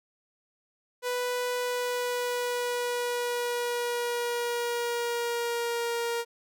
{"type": "tone with pitch glide", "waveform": "sawtooth", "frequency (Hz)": [493.9, 469.4], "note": ["B4", "A#4"], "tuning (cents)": [0, 12], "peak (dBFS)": -24, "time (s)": [1.02, 6.25], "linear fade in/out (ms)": 50, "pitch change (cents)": -88, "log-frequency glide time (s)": [1.56, 5.93], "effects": []}